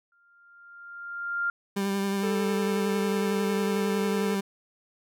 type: tone with exponential growth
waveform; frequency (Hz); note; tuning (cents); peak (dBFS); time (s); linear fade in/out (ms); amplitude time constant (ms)
sine; 1396.9; F6; 0; -23; 0.12-1.5; 2; 300
type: tone with vibrato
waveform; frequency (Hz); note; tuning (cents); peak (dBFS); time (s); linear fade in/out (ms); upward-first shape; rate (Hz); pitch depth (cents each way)
30% pulse; 197.6; G3; +14; -23; 1.76-4.41; 10; triangle; 11; 25
type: harmonic tone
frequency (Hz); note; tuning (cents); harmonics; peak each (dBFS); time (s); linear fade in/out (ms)
439.9; A4; 0; 1 / 2 / 3 / 4 / 5 / 6; -29 / -46 / -43 / -51 / -50 / -48; 2.23-4.35; 5
effects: none